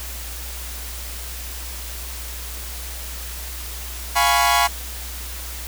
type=chord; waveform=sawtooth; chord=C# dominant seventh; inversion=first; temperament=equal; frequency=698.5 / 830.6 / 987.8 / 1108.7 Hz; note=E#5 / G#5 / B5 / C#6; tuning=0 / 0 / 0 / 0 cents; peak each=-17 dBFS; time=4.15-4.68 s; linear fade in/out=20 ms; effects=added 60 Hz sine -32 dBFS peak until 5.67 s + white hiss -34 dBFS RMS until 5.67 s